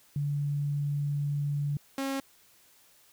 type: tone pair in turn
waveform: sine / sawtooth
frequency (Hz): 144.3 / 271.5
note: D3 / C#4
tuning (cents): -30 / -36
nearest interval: major seventh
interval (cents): 1094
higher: second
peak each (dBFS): -27 / -26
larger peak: second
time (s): 0.16-1.77 / 1.98-2.2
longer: first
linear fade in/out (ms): 2
effects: white hiss -61 dBFS RMS until 3.12 s